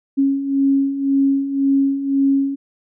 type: beating tone pair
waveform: sine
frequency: 273.2 / 275.1 Hz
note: C#4 / C#4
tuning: -25 / -13 cents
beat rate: 1.9 Hz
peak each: -21 / -15 dBFS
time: 0.17-2.56 s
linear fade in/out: 20 ms
effects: none